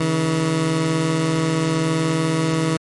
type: tone pair together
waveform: 20% pulse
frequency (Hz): 140 / 160.89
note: C#3 / E3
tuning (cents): +18 / -42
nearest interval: major second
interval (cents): 240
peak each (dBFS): -22 / -13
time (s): 0-2.77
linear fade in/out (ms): 5
effects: MP3 48 kbps